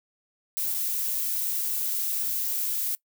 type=noise with dropouts; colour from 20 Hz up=violet; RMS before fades=-28 dBFS; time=0.57-2.95 s; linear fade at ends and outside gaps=0 ms; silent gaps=0.742-0.746 s; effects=noise-tail reverb RT60 0.1 s tail -22 dB re dry